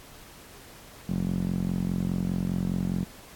sawtooth tone with band-pass filter, 44.9 Hz, F1, 49 cents sharp, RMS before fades -28 dBFS, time 1.08-3.05 s, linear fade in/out 20 ms, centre 190 Hz, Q 3.9, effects pink hiss -49 dBFS RMS until 3.35 s + AAC 64 kbps

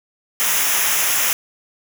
white noise with comb filter, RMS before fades -18 dBFS, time 0.4-1.33 s, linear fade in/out 0 ms, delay 0.23 ms, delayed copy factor -0.7, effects none

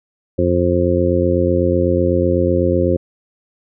harmonic tone, 88 Hz, F2, 14 cents sharp, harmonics 1 / 2 / 3 / 4 / 5 / 6, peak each -19 / -22 / -21 / -18 / -23 / -18 dBFS, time 0.38-2.97 s, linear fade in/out 10 ms, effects none

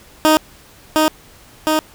15% pulse tone with echo, 311.1 Hz, D#4, in tune, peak -3 dBFS, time 0.25-0.37 s, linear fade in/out 0 ms, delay 710 ms, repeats 2, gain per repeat -2 dB, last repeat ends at 1.79 s, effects pink hiss -45 dBFS RMS until 1.94 s

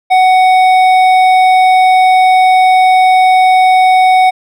sine tone with hard clipping, 745 Hz, F#5, 12 cents sharp, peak -6 dBFS, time 0.1-4.31 s, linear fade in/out 20 ms, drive 9 dB, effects none

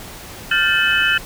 sine tone cluster, 1402 / 1556 / 1757 / 2582 / 3003 Hz, F6 / G6 / A6 / E7 / F#7, +6 / -13 / -3 / -37 / +25 cents, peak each -20 dBFS, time 0.51-1.18 s, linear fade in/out 5 ms, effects pink hiss -35 dBFS RMS until 1.25 s

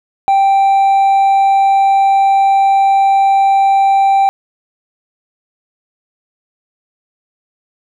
sine tone with hard clipping, 784 Hz, G5, in tune, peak -8 dBFS, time 0.28-4.29 s, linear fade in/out 0 ms, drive 2 dB, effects none

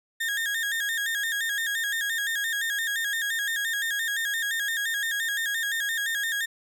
35% pulse tone with vibrato, 1732 Hz, A6, 28 cents flat, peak -24 dBFS, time 0.2-6.46 s, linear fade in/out 10 ms, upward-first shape square, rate 5.8 Hz, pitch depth 86 cents each way, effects none

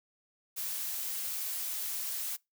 blue noise, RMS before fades -36 dBFS, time 0.56-2.37 s, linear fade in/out 20 ms, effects noise-tail reverb RT60 0.2 s tail -24 dB re dry

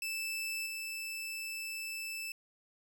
sawtooth tone with level steps, 2637 Hz, E7, in tune, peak -32 / -35 dBFS, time 0.02-2.32 s, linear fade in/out 2 ms, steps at 0.66 s, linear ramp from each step 5 ms, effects none

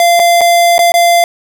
square tone with dropouts, 690 Hz, F5, 21 cents flat, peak -6 dBFS, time 0-1.24 s, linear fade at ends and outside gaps 1 ms, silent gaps 0.194-0.198 / 0.409-0.414 / 0.781-0.791 / 0.92-0.94 s, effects 8-bit

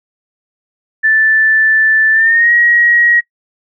sine tone with pitch glide, 1760 to 1897.2 Hz, A6 to A#6, 0 to +30 cents, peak -7 dBFS, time 1.03-3.21 s, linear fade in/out 20 ms, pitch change +130 cents, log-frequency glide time 2.12-2.52 s, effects noise-tail reverb RT60 0.1 s tail -21 dB re dry

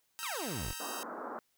5% pulse chord, E diminished, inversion second, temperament equal with one note detuned, 932.3 / 1300.4 / 1568 Hz, Bb5 / E6 / G6, 0 / -24 / 0 cents, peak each -33 dBFS, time 0.19-1.03 s, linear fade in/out 0 ms
20% pulse exponential sweep, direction down, 1396.9 to 34.46 Hz, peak -32 dBFS, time 0.23-0.73 s, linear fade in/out 0 ms
white band-pass noise, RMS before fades -42 dBFS, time 0.8-1.39 s, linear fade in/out 0 ms, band 220 to 1400 Hz, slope 48 dB/octave
effects white hiss -75 dBFS RMS until 1.57 s

